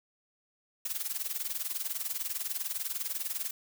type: noise with tremolo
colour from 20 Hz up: blue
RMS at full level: -32 dBFS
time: 0.85-3.51 s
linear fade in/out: 5 ms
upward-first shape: sine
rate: 20 Hz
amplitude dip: 80%
effects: none